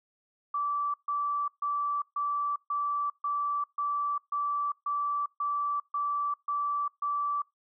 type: tone bursts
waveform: sine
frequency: 1160 Hz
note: D6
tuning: 22 cents flat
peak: -27 dBFS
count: 13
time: 0.54-7.42 s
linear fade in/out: 5 ms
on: 400 ms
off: 140 ms
effects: noise-tail reverb RT60 0.2 s tail -24 dB re dry